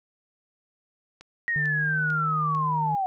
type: click train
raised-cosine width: 0.2 ms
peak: -28 dBFS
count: 4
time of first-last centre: 1.21-2.549 s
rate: 2.24 Hz
type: linear sweep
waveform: sine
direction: down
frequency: 1893 to 740 Hz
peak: -23 dBFS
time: 1.48-3.06 s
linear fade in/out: 0 ms
type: tone with pitch glide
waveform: triangle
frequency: 150.6 to 154.92 Hz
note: D3 to D#3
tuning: +44 to -7 cents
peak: -26 dBFS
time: 1.56-2.95 s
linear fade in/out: 0 ms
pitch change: +49 cents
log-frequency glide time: 1.73-1.94 s
effects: none